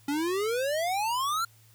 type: exponential sweep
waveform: square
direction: up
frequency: 277.2 to 1402 Hz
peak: -27 dBFS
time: 0.08-1.45 s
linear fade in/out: 5 ms
effects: added 111 Hz sine -57 dBFS peak until 1.74 s + white hiss -61 dBFS RMS until 1.74 s